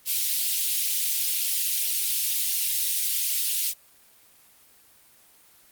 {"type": "high-pass noise", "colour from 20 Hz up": "white", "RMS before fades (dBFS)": -25, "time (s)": [0.05, 3.74], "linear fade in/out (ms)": 50, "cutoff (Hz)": 2700, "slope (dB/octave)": 24, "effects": ["white hiss -56 dBFS RMS until 5.71 s", "Opus 24 kbps"]}